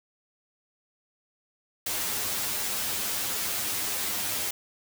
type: noise with comb filter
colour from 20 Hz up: white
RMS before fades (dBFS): -30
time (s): 1.86-4.51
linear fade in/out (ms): 5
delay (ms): 9.8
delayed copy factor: +1
effects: none